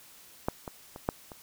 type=clicks; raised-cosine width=1 ms; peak=-13 / -23 / -27 / -12 / -29 dBFS; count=5; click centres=0.485 / 0.678 / 0.961 / 1.089 / 1.318 s; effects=white hiss -54 dBFS RMS until 1.42 s